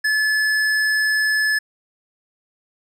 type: tone with hard clipping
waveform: sine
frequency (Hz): 1725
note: A6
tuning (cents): -35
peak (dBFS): -18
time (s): 0.04-1.59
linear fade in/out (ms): 10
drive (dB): 11
effects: none